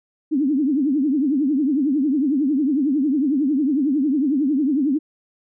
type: tone with vibrato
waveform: sine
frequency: 282.6 Hz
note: C#4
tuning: 34 cents sharp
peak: -16 dBFS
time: 0.31-4.99 s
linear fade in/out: 20 ms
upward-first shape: triangle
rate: 11 Hz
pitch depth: 230 cents each way
effects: none